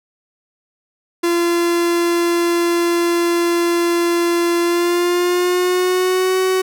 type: tone with pitch glide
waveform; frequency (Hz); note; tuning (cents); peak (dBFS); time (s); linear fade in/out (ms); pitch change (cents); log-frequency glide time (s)
45% pulse; 343.3 to 374.4; F4 to F#4; -30 to +20; -14; 1.23-6.62; 10; +150; 4.61-6.38
effects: none